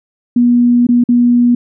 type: tone with dropouts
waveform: sine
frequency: 241.7 Hz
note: B3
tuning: 37 cents flat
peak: -6 dBFS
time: 0.36-1.55 s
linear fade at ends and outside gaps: 5 ms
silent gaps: 0.869-0.888 / 1.039-1.088 s
effects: none